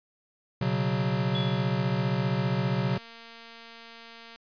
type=chord; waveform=square; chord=B suspended second; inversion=none; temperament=equal; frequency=123.47 / 138.59 / 185 Hz; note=B2 / C#3 / F#3; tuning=0 / 0 / 0 cents; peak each=-30 dBFS; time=0.61-2.98 s; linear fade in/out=5 ms
type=tone with exponential decay; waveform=sine; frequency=3400 Hz; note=G#7; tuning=40 cents sharp; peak=-30 dBFS; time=1.35-1.95 s; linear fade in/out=1 ms; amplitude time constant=130 ms
type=click train; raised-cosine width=0.2 ms; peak=-30 dBFS; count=339; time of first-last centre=2.89-4.36 s; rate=230 Hz
effects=resampled to 11025 Hz